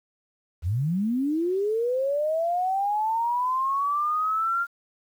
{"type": "linear sweep", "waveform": "sine", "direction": "up", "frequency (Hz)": [73.42, 1404], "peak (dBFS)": -22, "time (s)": [0.62, 4.67], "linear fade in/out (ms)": 50, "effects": ["9-bit"]}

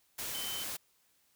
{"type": "tone in noise", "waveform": "sine", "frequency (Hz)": 3067, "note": "G7", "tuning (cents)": -38, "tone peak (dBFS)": -40, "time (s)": [0.34, 0.64], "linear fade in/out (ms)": 10, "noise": "white", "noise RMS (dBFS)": -39, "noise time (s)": [0.18, 0.77], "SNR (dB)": -4, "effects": ["white hiss -71 dBFS RMS until 1.35 s"]}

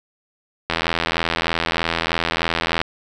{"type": "click train", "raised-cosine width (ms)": 0.3, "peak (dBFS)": -3, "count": 177, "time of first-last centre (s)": [0.7, 2.815], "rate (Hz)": 83.2, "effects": []}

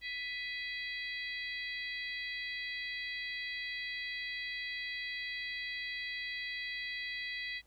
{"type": "harmonic tone with a mistuned harmonic", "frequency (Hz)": 660, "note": "E5", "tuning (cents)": 2, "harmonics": [3, 4, 5, 6, 7], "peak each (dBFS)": [-39, -46, -47, -46, -50], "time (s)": [0.01, 7.62], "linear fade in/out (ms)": 50, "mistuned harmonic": 4, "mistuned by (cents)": -89, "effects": ["added 57 Hz sine -65 dBFS peak until 7.66 s", "pink hiss -70 dBFS RMS until 7.66 s"]}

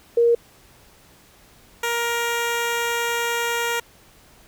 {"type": "tone pair in turn", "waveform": ["sine", "10% pulse"], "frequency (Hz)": [470, 470], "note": ["A#4", "A#4"], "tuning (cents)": [14, 14], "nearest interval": "unison", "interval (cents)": 0, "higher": "neither", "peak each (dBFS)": -13, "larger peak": "neither", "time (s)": [[0.17, 0.35], [1.83, 3.8]], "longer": "second", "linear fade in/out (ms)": 5, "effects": ["pink hiss -52 dBFS RMS until 4.47 s"]}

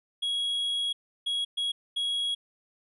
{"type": "tone bursts at uneven times", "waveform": "triangle", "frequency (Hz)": 3318, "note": "G#7", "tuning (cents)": -2, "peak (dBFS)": -25, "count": 4, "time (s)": [[0.22, 0.93], [1.26, 1.45], [1.57, 1.72], [1.96, 2.35]], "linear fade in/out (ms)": 10, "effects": ["resampled to 32000 Hz"]}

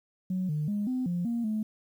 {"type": "tone with pitch steps", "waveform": "sine", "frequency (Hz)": [185.2, 151, 206.1, 255, 175.2, 234.7, 215.9], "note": ["F#3", "D3", "G#3", "C4", "F3", "A#3", "A3"], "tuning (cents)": [2, 48, -13, -44, 6, 12, -33], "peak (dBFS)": -26, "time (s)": [0.3, 1.63], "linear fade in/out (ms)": 5, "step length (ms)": 190, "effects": ["tanh soft clip ceiling -23 dBFS", "10-bit"]}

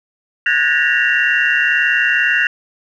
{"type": "tone cluster", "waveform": "sine", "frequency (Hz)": [1465, 1626, 1768, 1888, 2761], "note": ["F#6", "G#6", "A6", "A#6", "F7"], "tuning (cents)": [-18, -37, 8, 22, -20], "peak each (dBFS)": -18, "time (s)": [0.46, 2.47], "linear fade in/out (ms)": 2, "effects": ["tanh soft clip ceiling -2 dBFS"]}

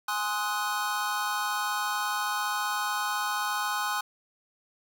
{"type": "chord", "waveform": "square", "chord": "Ab dominant seventh", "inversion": "none", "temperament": "equal with one note detuned", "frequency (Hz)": [830.6, 1046.5, 1258.2, 1480], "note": ["Ab5", "C6", "Eb6", "Gb6"], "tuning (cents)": [0, 0, 19, 0], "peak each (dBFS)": -34, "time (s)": [0.08, 4.01], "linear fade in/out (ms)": 5, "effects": []}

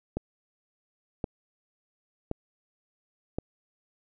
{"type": "click train", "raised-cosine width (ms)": 2, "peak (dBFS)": -16, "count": 4, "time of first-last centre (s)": [0.17, 3.385], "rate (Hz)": 0.933, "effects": []}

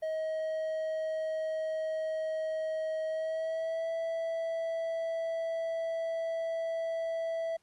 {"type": "tone with pitch glide", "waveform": "triangle", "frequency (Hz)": [633, 658], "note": ["D#5", "E5"], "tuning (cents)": [30, -3], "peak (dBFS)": -29, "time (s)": [0.02, 7.57], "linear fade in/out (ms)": 10, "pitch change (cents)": 67, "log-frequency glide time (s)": [3.07, 3.91], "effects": ["pink hiss -72 dBFS RMS until 7.62 s", "Opus 24 kbps"]}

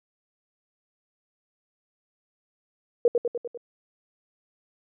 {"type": "tone with echo", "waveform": "sine", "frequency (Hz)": 476.9, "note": "A#4", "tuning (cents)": 39, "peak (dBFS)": -14, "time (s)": [3.05, 3.08], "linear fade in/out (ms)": 2, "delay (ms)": 99, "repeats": 5, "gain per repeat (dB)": -4, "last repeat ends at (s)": 3.575, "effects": []}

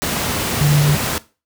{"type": "tone in noise", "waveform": "sine", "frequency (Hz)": 146.83, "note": "D3", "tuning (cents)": 0, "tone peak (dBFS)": -10, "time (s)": [0.61, 0.95], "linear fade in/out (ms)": 0, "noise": "pink", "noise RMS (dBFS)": -20, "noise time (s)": [0.02, 1.18], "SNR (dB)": 7, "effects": ["noise-tail reverb RT60 0.3 s tail -18 dB re dry", "high-pass 80 Hz 12 dB/octave"]}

